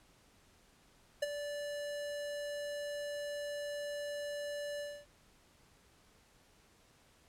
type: tone with ADSR envelope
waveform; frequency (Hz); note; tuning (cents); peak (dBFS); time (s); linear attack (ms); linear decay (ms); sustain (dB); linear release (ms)
square; 582; D5; -16; -29; 1.22-5.06; 8; 24; -10; 260
effects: pink hiss -66 dBFS RMS until 7.28 s + low-pass 11000 Hz 12 dB/octave